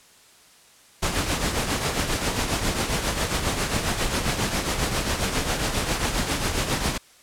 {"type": "noise with tremolo", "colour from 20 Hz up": "pink", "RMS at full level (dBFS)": -22, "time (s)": [1.02, 6.98], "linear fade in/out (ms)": 10, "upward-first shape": "triangle", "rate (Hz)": 7.4, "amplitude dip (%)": 60, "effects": ["white hiss -53 dBFS RMS until 7.22 s", "low-pass 10000 Hz 12 dB/octave"]}